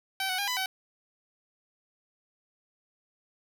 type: tone with pitch steps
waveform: 10% pulse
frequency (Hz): 770 / 743 / 806 / 998 / 759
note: G5 / F#5 / G5 / B5 / F#5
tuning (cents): -31 / +7 / +48 / +18 / +44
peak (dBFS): -20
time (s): 0.2-0.66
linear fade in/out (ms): 2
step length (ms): 92
effects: none